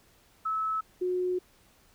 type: tone pair in turn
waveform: sine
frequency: 1300 / 363.4 Hz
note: E6 / F#4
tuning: -24 / -31 cents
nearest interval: octave + minor seventh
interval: 2207 cents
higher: first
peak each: -27 / -26 dBFS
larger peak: second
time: 0.45-0.81 / 1.01-1.39 s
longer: second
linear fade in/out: 10 ms
effects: pink hiss -62 dBFS RMS until 1.94 s